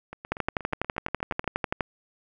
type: two click trains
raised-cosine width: 0.5 ms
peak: -23 / -10 dBFS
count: 12 / 19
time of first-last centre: 0.13-1.443 / 0.32-1.808 s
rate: 8.38 / 12.1 Hz
effects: none